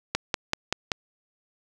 click train, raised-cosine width 0.2 ms, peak -6 dBFS, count 5, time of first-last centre 0.15-0.918 s, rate 5.21 Hz, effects none

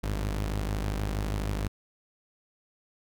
sawtooth tone pair together, 52.23 / 98 Hz, G#1 / G2, +11 / 0 cents, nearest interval major seventh, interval 1089 cents, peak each -25 / -32 dBFS, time 0.03-1.68 s, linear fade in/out 10 ms, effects none

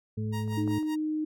harmonic tone, 108 Hz, A2, 32 cents flat, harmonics 1 / 2 / 4, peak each -30 / -34 / -41 dBFS, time 0.17-0.79 s, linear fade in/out 10 ms
sawtooth tone with tremolo, 939 Hz, A#5, 12 cents sharp, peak -33 dBFS, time 0.32-0.96 s, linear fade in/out 20 ms, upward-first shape sine, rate 5.2 Hz, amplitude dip 90%
clicks, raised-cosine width 1 ms, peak -38 / -38 / -28 / -38 / -38 dBFS, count 5, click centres 0.478 / 0.525 / 0.677 / 0.711 / 0.829 s
sine tone, 308.5 Hz, D#4, 15 cents flat, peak -27 dBFS, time 0.57-1.25 s, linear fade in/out 10 ms
effects none

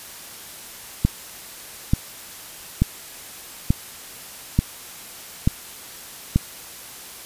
click train, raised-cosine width 5 ms, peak -3 dBFS, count 7, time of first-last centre 1.05-6.36 s, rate 1.13 Hz, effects white hiss -39 dBFS RMS until 7.25 s + resampled to 32000 Hz

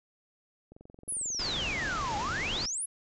click train, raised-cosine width 2 ms, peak -37 dBFS, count 23, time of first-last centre 0.72-1.707 s, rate 22.3 Hz
sine exponential two-way sweep, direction down then up, 11175 to 796 to 11175 Hz, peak -31 dBFS, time 1.08-2.86 s, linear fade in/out 10 ms, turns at 2.17 s
pink low-pass noise, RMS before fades -37 dBFS, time 1.39-2.66 s, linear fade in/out 5 ms, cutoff 7300 Hz, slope 96 dB/octave
effects none

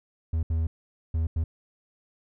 triangle tone bursts at uneven times, 80.9 Hz, E2, 32 cents flat, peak -21 dBFS, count 4, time 0.33-0.43 / 0.5-0.67 / 1.14-1.27 / 1.36-1.44 s, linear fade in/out 5 ms, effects none

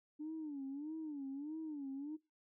sine tone with vibrato, 293.7 Hz, D4, in tune, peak -40 dBFS, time 0.19-2.17 s, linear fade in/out 20 ms, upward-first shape sine, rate 1.6 Hz, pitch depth 150 cents each way, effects noise-tail reverb RT60 0.2 s tail -19 dB re dry + tanh soft clip ceiling -37 dBFS

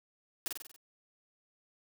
white noise with echo, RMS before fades -34 dBFS, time 0.46-0.48 s, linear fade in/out 0 ms, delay 47 ms, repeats 6, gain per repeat -4 dB, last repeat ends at 0.762 s, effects none

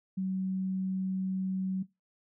sine tone, 188.7 Hz, F#3, 34 cents sharp, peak -29 dBFS, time 0.17-1.83 s, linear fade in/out 10 ms, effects noise-tail reverb RT60 0.2 s tail -18 dB re dry

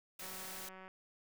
white noise, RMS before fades -47 dBFS, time 0.19-0.69 s, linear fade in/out 5 ms
click train, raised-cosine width 0.5 ms, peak -38 dBFS, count 125, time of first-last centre 0.22-0.88 s, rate 188 Hz
effects none

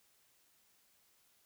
silence, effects white hiss -71 dBFS RMS until 1.45 s

